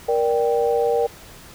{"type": "chord", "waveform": "sine", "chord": "G minor", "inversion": "first", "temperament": "just", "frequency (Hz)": [470.4, 588, 784], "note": ["Bb4", "D5", "G5"], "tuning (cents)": [16, 2, 0], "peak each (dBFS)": [-18, -24, -24], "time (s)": [0.08, 1.07], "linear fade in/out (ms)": 10, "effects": ["pink hiss -43 dBFS RMS until 1.54 s"]}